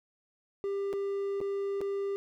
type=tone with dropouts; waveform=triangle; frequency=397.2 Hz; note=G4; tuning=23 cents sharp; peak=-28 dBFS; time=0.64-2.16 s; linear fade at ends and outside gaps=0 ms; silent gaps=0.929-0.936 / 1.404-1.413 / 1.807-1.814 s; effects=none